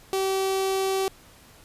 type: tone with notch filter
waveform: sawtooth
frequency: 384.3 Hz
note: G4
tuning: 34 cents flat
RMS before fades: -25 dBFS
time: 0.13-1.08 s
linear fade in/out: 0 ms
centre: 1700 Hz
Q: 1.6
effects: pink hiss -52 dBFS RMS until 1.64 s + resampled to 32000 Hz